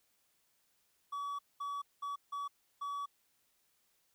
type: tone bursts at uneven times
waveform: triangle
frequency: 1138 Hz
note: C#6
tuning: 45 cents sharp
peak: -35 dBFS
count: 5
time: 1.12-1.39 / 1.6-1.82 / 2.02-2.16 / 2.32-2.48 / 2.81-3.06 s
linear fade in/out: 10 ms
effects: white hiss -75 dBFS RMS until 4.14 s